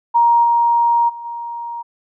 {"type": "tone with level steps", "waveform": "sine", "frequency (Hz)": 940, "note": "A#5", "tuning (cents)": 14, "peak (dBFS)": [-9, -11, -28, -24], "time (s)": [0.14, 1.83], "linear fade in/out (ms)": 20, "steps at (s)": [0.43, 1.08, 1.24], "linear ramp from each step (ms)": 20, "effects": []}